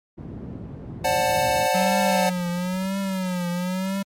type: low-pass noise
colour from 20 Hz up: white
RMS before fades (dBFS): -33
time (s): 0.17-1.68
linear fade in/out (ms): 20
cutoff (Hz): 180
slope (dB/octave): 12
type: chord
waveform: square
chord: D dominant seventh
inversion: third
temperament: equal with one note detuned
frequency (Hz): 531.8 / 587.3 / 740 / 880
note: C5 / D5 / F#5 / A5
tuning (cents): +28 / 0 / 0 / 0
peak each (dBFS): -26 / -26 / -24 / -26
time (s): 1.04-2.3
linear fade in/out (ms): 10
type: noise with tremolo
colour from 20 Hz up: brown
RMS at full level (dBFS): -42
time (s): 1.18-2.9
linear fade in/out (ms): 10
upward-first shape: square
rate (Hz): 11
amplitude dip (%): 80
type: tone with vibrato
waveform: square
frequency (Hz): 185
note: F#3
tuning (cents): 0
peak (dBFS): -24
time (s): 1.74-4.03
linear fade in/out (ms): 10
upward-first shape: triangle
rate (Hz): 1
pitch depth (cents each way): 110
effects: high-pass 80 Hz 12 dB/octave + MP3 64 kbps